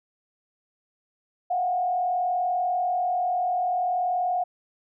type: tone with frequency modulation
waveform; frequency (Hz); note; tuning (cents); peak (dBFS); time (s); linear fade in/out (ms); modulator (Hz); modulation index
sine; 722; F#5; -43; -22; 1.5-4.44; 10; 40.5; 0.6
effects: none